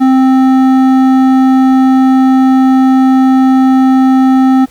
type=tone with hard clipping; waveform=sine; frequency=262.2 Hz; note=C4; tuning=4 cents sharp; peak=-6 dBFS; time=0-4.66 s; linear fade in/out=20 ms; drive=10 dB; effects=pink hiss -42 dBFS RMS until 4.7 s